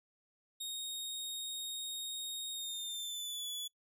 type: tone with pitch glide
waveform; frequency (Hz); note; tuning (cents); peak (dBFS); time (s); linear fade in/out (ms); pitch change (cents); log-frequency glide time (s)
sawtooth; 3729 to 3420; A#7 to A7; 0 to -50; -36; 0.6-3.68; 10; -150; 2.52-3.48
effects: noise-tail reverb RT60 0.1 s tail -26 dB re dry